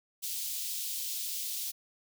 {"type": "high-pass noise", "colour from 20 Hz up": "white", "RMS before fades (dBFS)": -36, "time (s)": [0.22, 1.72], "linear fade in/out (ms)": 20, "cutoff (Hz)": 3100, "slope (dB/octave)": 24, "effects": []}